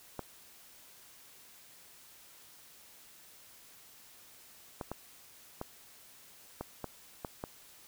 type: clicks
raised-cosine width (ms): 1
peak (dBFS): -23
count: 8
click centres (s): 0.193 / 4.812 / 4.916 / 5.614 / 6.61 / 6.843 / 7.248 / 7.439
effects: white hiss -57 dBFS RMS until 7.87 s